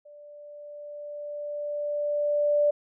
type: tone with level ramp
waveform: sine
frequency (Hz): 587.3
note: D5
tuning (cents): 0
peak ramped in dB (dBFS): -46 to -18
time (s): 0.05-2.71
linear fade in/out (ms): 10
effects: none